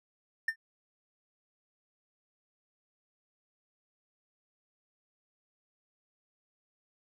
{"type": "tone with exponential decay", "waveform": "triangle", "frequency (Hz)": 1800, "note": "A6", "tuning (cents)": 39, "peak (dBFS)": -22, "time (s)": [0.48, 0.56], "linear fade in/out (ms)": 5, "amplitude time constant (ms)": 16, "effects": []}